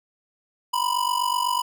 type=ring-modulated tone; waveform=square; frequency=988 Hz; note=B5; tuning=in tune; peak=-19 dBFS; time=0.73-1.62 s; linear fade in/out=10 ms; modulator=24 Hz; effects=none